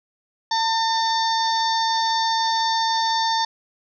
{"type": "harmonic tone", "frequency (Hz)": 902, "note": "A5", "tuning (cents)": 43, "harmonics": [1, 2, 4, 5, 6, 7], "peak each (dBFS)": [-20, -30, -28, -28, -30, -38], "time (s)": [0.51, 3.45], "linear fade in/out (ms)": 5, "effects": []}